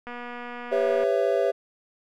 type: click train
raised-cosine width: 0.5 ms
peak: -23 dBFS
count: 235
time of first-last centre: 0.07-1.037 s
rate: 242 Hz
type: chord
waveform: triangle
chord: C# half-diminished seventh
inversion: second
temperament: just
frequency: 399.1 / 498.9 / 554.4 / 665.2 Hz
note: G4 / B4 / C#5 / E5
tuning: +31 / +17 / 0 / +16 cents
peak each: -24 dBFS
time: 0.71-1.52 s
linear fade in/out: 20 ms
effects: none